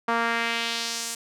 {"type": "tone with band-pass filter sweep", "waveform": "sawtooth", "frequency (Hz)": 231.8, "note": "A#3", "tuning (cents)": -10, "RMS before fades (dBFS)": -27, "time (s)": [0.08, 1.15], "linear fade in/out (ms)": 5, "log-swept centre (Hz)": [1100, 8400], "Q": 1.5, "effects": []}